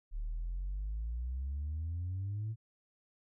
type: exponential sweep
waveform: sine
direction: up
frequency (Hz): 36 to 113.2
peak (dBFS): -33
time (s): 0.11-2.56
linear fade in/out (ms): 50
effects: tanh soft clip ceiling -32 dBFS